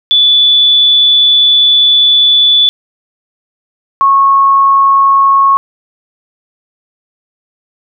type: tone pair in turn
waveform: sine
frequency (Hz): 3465 / 1097.4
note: A7 / C#6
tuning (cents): -27 / -18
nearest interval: octave + minor sixth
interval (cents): 1991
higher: first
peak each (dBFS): -4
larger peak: neither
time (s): 0.11-2.69 / 4.01-5.57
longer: first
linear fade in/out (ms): 0
effects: none